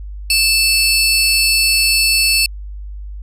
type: tone pair together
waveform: sawtooth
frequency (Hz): 2637 / 4435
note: E7 / C#8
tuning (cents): 0 / 0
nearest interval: major sixth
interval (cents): 900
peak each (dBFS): -11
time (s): 0.3-2.46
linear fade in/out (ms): 2
effects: added 50 Hz sine -26 dBFS peak until 3.22 s + resampled to 32000 Hz